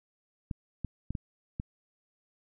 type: clicks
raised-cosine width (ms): 5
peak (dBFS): -21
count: 5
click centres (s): 0.512 / 0.847 / 1.106 / 1.152 / 1.599
effects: none